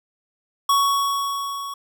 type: tone with level ramp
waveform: square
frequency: 1116 Hz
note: C#6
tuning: 11 cents sharp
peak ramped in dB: -15 to -30 dBFS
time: 0.69-1.74 s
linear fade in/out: 5 ms
effects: none